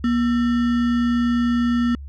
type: tone with sample-and-hold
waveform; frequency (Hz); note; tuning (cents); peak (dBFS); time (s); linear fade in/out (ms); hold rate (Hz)
sine; 239.4; A#3; +46; -16; 0.04-1.95; 2; 1575
effects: added 70 Hz sine -32 dBFS peak until 2.08 s + low-pass 3000 Hz 12 dB/octave